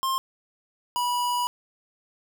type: tone pair in turn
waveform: square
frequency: 1060 / 976.3 Hz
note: C6 / B5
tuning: +22 / -20 cents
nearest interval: minor second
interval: 142 cents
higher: first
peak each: -24 dBFS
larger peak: neither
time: 0.03-0.18 / 0.96-1.47 s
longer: second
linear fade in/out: 0 ms
effects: none